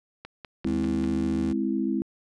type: click train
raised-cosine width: 0.3 ms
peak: -23 dBFS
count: 5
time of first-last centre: 0.25-1.041 s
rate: 5.06 Hz
type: chord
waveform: sine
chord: Ab augmented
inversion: none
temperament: equal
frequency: 207.7 / 261.6 / 329.6 Hz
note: Ab3 / C4 / E4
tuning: 0 / 0 / 0 cents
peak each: -28 dBFS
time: 0.65-2.02 s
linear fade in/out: 0 ms
type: tone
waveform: 25% pulse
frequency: 79.9 Hz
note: D#2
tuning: 47 cents sharp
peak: -29 dBFS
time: 0.66-1.53 s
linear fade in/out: 10 ms
effects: resampled to 22050 Hz